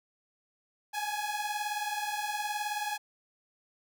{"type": "beating tone pair", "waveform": "sawtooth", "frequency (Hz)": [827, 846], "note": ["G#5", "G#5"], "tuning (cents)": [-8, 32], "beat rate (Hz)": 19, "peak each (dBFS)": -31, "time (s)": [0.93, 2.98], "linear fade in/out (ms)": 20, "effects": []}